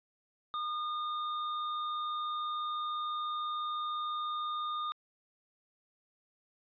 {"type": "tone", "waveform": "square", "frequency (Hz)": 1219, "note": "D#6", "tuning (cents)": -36, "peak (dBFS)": -34, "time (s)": [0.54, 4.92], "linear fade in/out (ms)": 0, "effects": ["resampled to 11025 Hz"]}